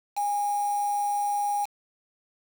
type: tone with quantisation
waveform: sine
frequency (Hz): 819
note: G#5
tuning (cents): -24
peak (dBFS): -24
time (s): 0.16-1.66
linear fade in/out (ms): 20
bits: 6
effects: none